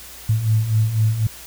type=beating tone pair; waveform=sine; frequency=107 / 111 Hz; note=A2 / A2; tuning=-48 / +16 cents; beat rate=4 Hz; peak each=-22 / -16 dBFS; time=0.29-1.27 s; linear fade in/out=5 ms; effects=added 60 Hz sine -47 dBFS peak until 1.46 s + white hiss -39 dBFS RMS until 1.46 s